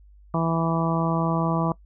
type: harmonic tone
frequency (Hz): 164.81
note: E3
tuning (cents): 0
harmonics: 1 / 2 / 3 / 4 / 5 / 6 / 7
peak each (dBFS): -23 / -29 / -33 / -29 / -33 / -31 / -30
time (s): 0.34-1.72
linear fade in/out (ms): 2
effects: noise-tail reverb RT60 0.1 s tail -21 dB re dry + added 50 Hz sine -48 dBFS peak until 1.85 s